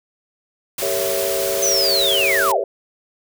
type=noise; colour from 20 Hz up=white; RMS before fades=-25 dBFS; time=0.78-2.52 s; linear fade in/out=5 ms
type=chord; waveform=sine; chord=G diminished seventh; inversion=none; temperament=equal with one note detuned; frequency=392 / 458.9 / 554.4 / 659.3 Hz; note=G4 / Bb4 / Db5 / Fb5; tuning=0 / -27 / 0 / 0 cents; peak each=-25 / -28 / -23 / -26 dBFS; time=0.82-2.64 s; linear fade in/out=2 ms
type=linear sweep; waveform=sine; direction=down; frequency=6240 to 379.1 Hz; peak=-16 dBFS; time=1.62-2.61 s; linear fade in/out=10 ms
effects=none